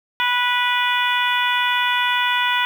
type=harmonic tone; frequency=490.9 Hz; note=B4; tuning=10 cents flat; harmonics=2 / 3 / 4 / 5 / 6 / 7; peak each=-21 / -23 / -24 / -25 / -26 / -26 dBFS; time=0.2-2.65 s; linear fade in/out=0 ms; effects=7-bit